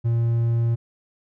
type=tone; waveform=triangle; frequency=116.5 Hz; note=A#2; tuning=1 cent flat; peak=-16 dBFS; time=0.04-0.76 s; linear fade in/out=20 ms; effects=none

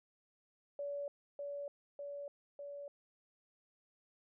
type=tone with echo; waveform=sine; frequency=571 Hz; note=D5; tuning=49 cents flat; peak=-38 dBFS; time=0.79-1.08 s; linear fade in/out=2 ms; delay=600 ms; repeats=3; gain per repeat=-2 dB; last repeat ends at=2.88 s; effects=none

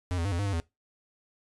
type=tone with pitch steps; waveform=square; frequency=90.2 / 84 / 100.1 / 86 / 101.3 / 99.2 / 83.2 Hz; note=F#2 / E2 / G2 / F2 / G#2 / G2 / E2; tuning=-44 / +33 / +37 / -26 / -43 / +21 / +17 cents; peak=-28 dBFS; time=0.11-0.6 s; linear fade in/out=0 ms; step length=70 ms; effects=noise-tail reverb RT60 0.2 s tail -21 dB re dry + resampled to 24000 Hz

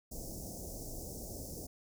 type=band-stop noise; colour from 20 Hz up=pink; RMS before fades=-44 dBFS; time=0.11-1.67 s; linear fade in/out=10 ms; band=710 to 5300 Hz; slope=48 dB/octave; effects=none

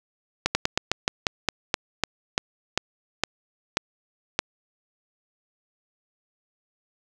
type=slowing click train; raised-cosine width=0.2 ms; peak=-3 dBFS; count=15; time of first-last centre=0.46-4.39 s; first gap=90 ms; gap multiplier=1.16; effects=none

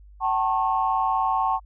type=tone cluster; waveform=sine; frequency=764 / 884 / 1088 Hz; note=G5 / A5 / C#6; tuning=-45 / +8 / -33 cents; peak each=-24 dBFS; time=0.2-1.6 s; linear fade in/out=50 ms; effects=tanh soft clip ceiling -10 dBFS + added 50 Hz sine -45 dBFS peak until 1.65 s

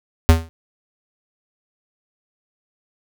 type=tone with exponential decay; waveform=square; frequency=81.9 Hz; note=E2; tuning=11 cents flat; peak=-4 dBFS; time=0.29-0.49 s; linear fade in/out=0 ms; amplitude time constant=42 ms; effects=none

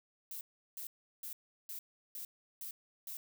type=noise bursts; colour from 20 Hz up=violet; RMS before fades=-44 dBFS; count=7; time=0.31-3.17 s; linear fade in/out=2 ms; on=100 ms; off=360 ms; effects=none

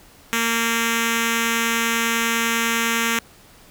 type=tone with notch filter; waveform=5% pulse; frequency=230 Hz; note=A#3; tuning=23 cents flat; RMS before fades=-21 dBFS; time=0.33-3.19 s; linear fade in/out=0 ms; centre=660 Hz; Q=0.88; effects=pink hiss -49 dBFS RMS until 3.7 s

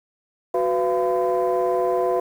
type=tone cluster; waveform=sine; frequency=369.9 / 498 / 684 / 1014 Hz; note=F#4 / B4 / F5 / B5; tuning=0 / +14 / -36 / +45 cents; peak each=-22 / -22 / -22 / -28 dBFS; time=0.54-2.2 s; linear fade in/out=5 ms; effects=tanh soft clip ceiling -12 dBFS + 8-bit

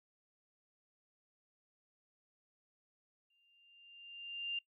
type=tone with exponential growth; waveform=sine; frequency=2793 Hz; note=F7; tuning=1 cent flat; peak=-34 dBFS; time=3.3-4.59 s; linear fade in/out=5 ms; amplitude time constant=280 ms; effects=noise-tail reverb RT60 0.1 s tail -22 dB re dry

